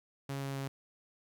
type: tone with pitch steps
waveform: sawtooth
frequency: 138.1 / 137.3 / 136.51 Hz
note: C#3 / C#3 / C#3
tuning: -6 / -16 / -26 cents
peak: -32 dBFS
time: 0.29-0.68 s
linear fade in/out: 5 ms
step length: 130 ms
effects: 12-bit